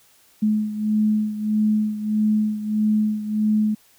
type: beating tone pair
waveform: sine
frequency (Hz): 213.2 / 214.8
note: G#3 / A3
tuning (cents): +46 / -41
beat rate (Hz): 1.6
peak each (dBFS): -19 / -24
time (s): 0.42-3.75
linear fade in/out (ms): 10
effects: white hiss -56 dBFS RMS until 3.98 s